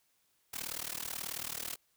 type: noise with amplitude modulation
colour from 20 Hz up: white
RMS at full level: -36 dBFS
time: 0.53-1.76 s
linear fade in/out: 10 ms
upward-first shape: sine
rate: 38.4 Hz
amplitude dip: 95%
effects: white hiss -74 dBFS RMS until 1.96 s